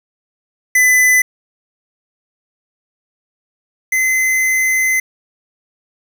square tone pair in turn, 2008 / 2048 Hz, B6 / C7, +28 / -38 cents, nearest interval unison, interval 34 cents, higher second, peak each -9 / -13 dBFS, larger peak first, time 0.75-1.22 / 3.92-5 s, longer second, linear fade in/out 5 ms, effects 7-bit

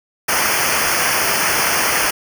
pink noise with comb filter, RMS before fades -17 dBFS, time 0.28-2.11 s, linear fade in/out 10 ms, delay 0.26 ms, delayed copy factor -0.95, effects none

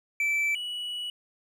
triangle tone pair in turn, 2323 / 2938 Hz, D7 / F#7, -20 / -13 cents, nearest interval major third, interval 407 cents, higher second, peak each -22 / -30 dBFS, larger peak first, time 0.2-0.55 / 0.55-1.1 s, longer second, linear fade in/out 2 ms, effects none

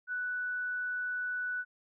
sine tone, 1484 Hz, F#6, 5 cents sharp, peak -32 dBFS, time 0.07-1.65 s, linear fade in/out 50 ms, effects none

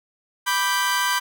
sawtooth chord, G major, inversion first, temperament equal, 987.8 / 1174.7 / 1568 Hz, B5 / D6 / G6, 0 / 0 / 0 cents, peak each -19 / -24 / -20 dBFS, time 0.46-1.2 s, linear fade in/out 20 ms, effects none

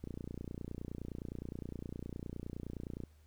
click train, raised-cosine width 3 ms, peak -29 dBFS, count 90, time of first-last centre 0.04-3.037 s, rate 29.7 Hz, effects added 76 Hz sine -60 dBFS peak until 3.26 s + pink hiss -72 dBFS RMS until 3.26 s

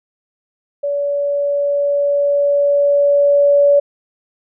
sine tone with level ramp, 571 Hz, D5, 49 cents flat, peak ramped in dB -16 to -7 dBFS, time 0.83-3.8 s, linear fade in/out 10 ms, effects none

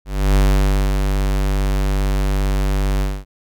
square tone with ADSR envelope, 48.8 Hz, G1, 7 cents flat, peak -11 dBFS, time 0.05-3.25 s, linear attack 300 ms, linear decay 570 ms, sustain -5 dB, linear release 240 ms, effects none

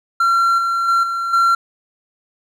triangle tone with level steps, 1366 Hz, F6, 39 cents flat, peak -10 / -14 / -10 / -17 / -9 dBFS, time 0.2-1.55 s, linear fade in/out 5 ms, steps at 0.58 / 0.88 / 1.03 / 1.33 s, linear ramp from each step 5 ms, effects none

